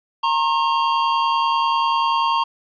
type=tone pair together; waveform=square; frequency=925 / 1075.2 Hz; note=A#5 / C6; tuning=-14 / +47 cents; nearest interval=minor third; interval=261 cents; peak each=-20 dBFS; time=0.23-2.44 s; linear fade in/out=10 ms; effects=resampled to 11025 Hz + 9-bit